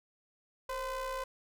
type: ring-modulated tone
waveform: square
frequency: 249.5 Hz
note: B3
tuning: 18 cents sharp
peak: -33 dBFS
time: 0.69-1.24 s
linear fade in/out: 5 ms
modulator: 780 Hz
effects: none